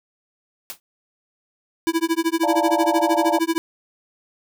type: noise with exponential decay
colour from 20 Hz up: white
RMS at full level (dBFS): -28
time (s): 0.7-0.8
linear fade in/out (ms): 0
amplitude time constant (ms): 20
type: tone with tremolo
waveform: square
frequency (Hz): 329.6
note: E4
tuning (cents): 0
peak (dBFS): -16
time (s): 1.87-3.58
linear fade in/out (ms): 0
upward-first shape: sine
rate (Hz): 13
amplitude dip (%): 100
type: chord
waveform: sine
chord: Bb major seventh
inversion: first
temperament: equal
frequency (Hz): 587.3 / 698.5 / 880 / 932.3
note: D5 / F5 / A5 / Bb5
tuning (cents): 0 / 0 / 0 / 0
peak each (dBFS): -23 / -24 / -24 / -26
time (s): 2.43-3.39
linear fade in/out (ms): 5
effects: none